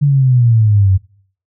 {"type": "exponential sweep", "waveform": "sine", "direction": "down", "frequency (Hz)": [146.83, 92.5], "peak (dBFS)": -7, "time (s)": [0.01, 0.98], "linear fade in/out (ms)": 20, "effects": ["noise-tail reverb RT60 0.5 s tail -20 dB re dry"]}